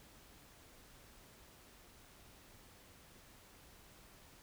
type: silence
effects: pink hiss -61 dBFS RMS until 4.42 s